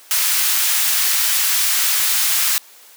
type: high-pass noise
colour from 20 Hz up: white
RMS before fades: -17 dBFS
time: 0.11-2.58 s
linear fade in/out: 0 ms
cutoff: 1300 Hz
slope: 12 dB/octave
effects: white hiss -45 dBFS RMS until 2.96 s + high-pass 400 Hz 12 dB/octave